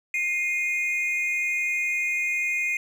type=tone pair together; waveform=triangle; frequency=2113 / 2472 Hz; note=C7 / D#7; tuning=+16 / -12 cents; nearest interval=minor third; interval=272 cents; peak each=-25 / -24 dBFS; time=0.14-2.77 s; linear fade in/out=2 ms; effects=none